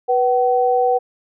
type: tone pair together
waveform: sine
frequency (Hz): 490 / 760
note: B4 / F#5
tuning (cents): -14 / +46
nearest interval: minor sixth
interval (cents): 760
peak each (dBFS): -16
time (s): 0.08-0.99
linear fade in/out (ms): 20
effects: none